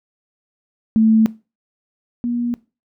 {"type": "tone pair in turn", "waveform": "sine", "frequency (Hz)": [220.9, 239.6], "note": ["A3", "A#3"], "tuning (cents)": [7, 48], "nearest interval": "minor second", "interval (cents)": 141, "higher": "second", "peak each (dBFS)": [-10, -18], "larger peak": "first", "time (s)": [[0.96, 1.26], [2.24, 2.54]], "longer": "neither", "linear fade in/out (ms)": 0, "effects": ["noise-tail reverb RT60 0.3 s tail -20 dB re dry"]}